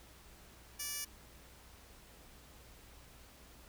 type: tone with high-pass filter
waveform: 15% pulse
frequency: 581 Hz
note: D5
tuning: 19 cents flat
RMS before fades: -41 dBFS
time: 0.79-1.05 s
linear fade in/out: 10 ms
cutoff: 5000 Hz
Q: 0.67
effects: added 60 Hz sine -61 dBFS peak until 3.68 s + pink hiss -59 dBFS RMS until 3.68 s